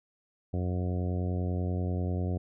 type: harmonic tone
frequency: 90.2 Hz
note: F#2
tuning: 44 cents flat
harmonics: 1 / 2 / 3 / 4 / 5 / 6 / 7 / 8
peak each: -29 / -35 / -39 / -41 / -43 / -45 / -46 / -47 dBFS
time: 0.53-2.38 s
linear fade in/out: 10 ms
effects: none